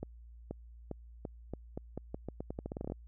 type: accelerating click train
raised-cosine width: 2 ms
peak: -25 dBFS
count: 20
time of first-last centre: 0.03-2.921 s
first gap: 480 ms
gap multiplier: 0.84
effects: added 58 Hz sine -50 dBFS peak until 3.07 s